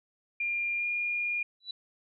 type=tone with pitch glide; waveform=sine; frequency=2400 to 2421 Hz; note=D7 to D#7; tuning=+37 to -48 cents; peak=-28 dBFS; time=0.4-1.43 s; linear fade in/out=5 ms; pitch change=+15 cents; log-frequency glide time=0.78-0.85 s
type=tone with exponential growth; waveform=sine; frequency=3951 Hz; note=B7; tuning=in tune; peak=-31 dBFS; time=1.6-1.71 s; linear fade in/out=5 ms; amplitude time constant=22 ms
effects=none